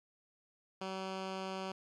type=tone with low-pass filter; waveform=10% pulse; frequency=190 Hz; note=F#3; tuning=46 cents sharp; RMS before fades=-41 dBFS; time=0.81-1.72 s; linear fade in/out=5 ms; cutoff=4900 Hz; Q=1; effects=12-bit

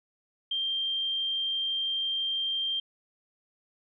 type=tone; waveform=sine; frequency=3173 Hz; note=G7; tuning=20 cents sharp; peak=-27 dBFS; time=0.51-2.8 s; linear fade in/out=5 ms; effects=none

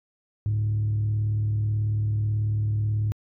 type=tone with frequency modulation; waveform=sine; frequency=105.7 Hz; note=G#2; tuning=31 cents sharp; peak=-20 dBFS; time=0.46-3.12 s; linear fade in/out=0 ms; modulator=38.3 Hz; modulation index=0.27; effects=tanh soft clip ceiling -19 dBFS

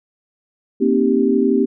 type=chord; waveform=sine; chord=C minor seventh; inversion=third; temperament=equal with one note detuned; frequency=233.1 / 265 / 311.1 / 392 Hz; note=Bb3 / C4 / Eb4 / G4; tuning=0 / +22 / 0 / 0 cents; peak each=-18 / -17 / -22 / -17 dBFS; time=0.8-1.66 s; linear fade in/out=20 ms; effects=none

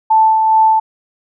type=tone with tremolo; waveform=sine; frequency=880 Hz; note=A5; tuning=in tune; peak=-6 dBFS; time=0.1-0.8 s; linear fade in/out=10 ms; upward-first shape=sine; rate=2.4 Hz; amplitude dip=35%; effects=none

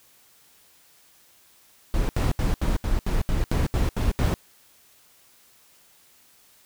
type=noise bursts; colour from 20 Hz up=brown; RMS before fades=-22 dBFS; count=11; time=1.94-4.34 s; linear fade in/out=0 ms; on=150 ms; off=75 ms; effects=white hiss -57 dBFS RMS until 6.65 s

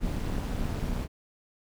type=noise with amplitude modulation; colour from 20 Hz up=brown; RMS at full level=-27 dBFS; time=0-1.08 s; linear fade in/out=50 ms; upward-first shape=sine; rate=208 Hz; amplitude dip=75%; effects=none

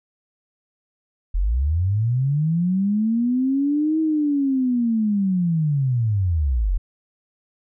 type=linear two-way sweep; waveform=sine; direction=up then down; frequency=38.89 to 320 to 38.89 Hz; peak=-17 dBFS; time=1.34-6.78 s; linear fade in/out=10 ms; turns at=4 s; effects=none

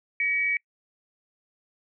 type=tone pair together; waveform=sine; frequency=1912.2 / 2274 Hz; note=A#6 / C#7; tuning=+44 / +44 cents; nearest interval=minor third; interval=300 cents; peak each=-31 / -23 dBFS; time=0.2-0.57 s; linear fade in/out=2 ms; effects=noise-tail reverb RT60 0.1 s tail -26 dB re dry

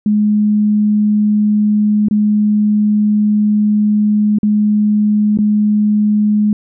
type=tone with dropouts; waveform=sine; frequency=210 Hz; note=G#3; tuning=19 cents sharp; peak=-9 dBFS; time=0.06-6.53 s; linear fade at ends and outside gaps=2 ms; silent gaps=2.085-2.11 / 4.386-4.431 / 5.374-5.387 s; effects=none

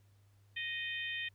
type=harmonic tone with a mistuned harmonic; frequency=622.3 Hz; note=D#5; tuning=in tune; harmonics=3 / 4 / 5 / 6; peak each=-40 / -41 / -43 / -47 dBFS; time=0.56-1.29 s; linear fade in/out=10 ms; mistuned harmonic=6; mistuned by=-56 cents; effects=added 100 Hz sine -63 dBFS peak until 1.34 s + pink hiss -75 dBFS RMS until 1.34 s

